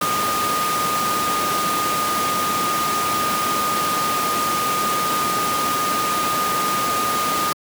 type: tone in noise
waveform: sine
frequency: 1227 Hz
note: D#6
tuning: 25 cents flat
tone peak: -20 dBFS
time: 0.01-7.53 s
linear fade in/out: 5 ms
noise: pink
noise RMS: -23 dBFS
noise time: 0.01-7.53 s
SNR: 0 dB
effects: high-pass 200 Hz 12 dB/octave